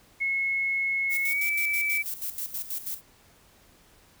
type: tone with pitch glide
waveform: sine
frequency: 2180 to 2307 Hz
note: C#7 to D7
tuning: -29 to -31 cents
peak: -24 dBFS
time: 0.2-2.03 s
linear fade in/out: 20 ms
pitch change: +98 cents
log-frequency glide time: 1.22-1.46 s
type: noise with tremolo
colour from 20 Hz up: violet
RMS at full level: -32 dBFS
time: 1.09-3.02 s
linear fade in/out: 50 ms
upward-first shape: square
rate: 6.2 Hz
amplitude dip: 70%
effects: pink hiss -58 dBFS RMS until 4.2 s